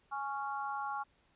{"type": "harmonic tone", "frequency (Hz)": 277.2, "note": "C#4", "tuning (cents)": 0, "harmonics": [3, 4, 5], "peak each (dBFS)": [-38, -40, -42], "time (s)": [0.11, 1.04], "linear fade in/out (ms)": 20, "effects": ["pink hiss -71 dBFS RMS until 1.35 s", "resampled to 8000 Hz"]}